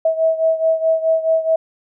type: beating tone pair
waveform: sine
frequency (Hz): 645 / 649.7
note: E5 / E5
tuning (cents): -38 / -25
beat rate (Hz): 4.7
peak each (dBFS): -15 / -19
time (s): 0.05-1.56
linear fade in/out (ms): 5
effects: none